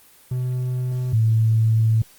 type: tone pair in turn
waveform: triangle / sine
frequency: 126.4 / 111.52 Hz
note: B2 / A2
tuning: +41 / +24 cents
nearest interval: major second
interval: 217 cents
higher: first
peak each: -19 / -14 dBFS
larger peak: second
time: 0.31-1.13 / 1.13-2.02 s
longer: second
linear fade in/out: 5 ms
effects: white hiss -51 dBFS RMS until 2.18 s + Opus 24 kbps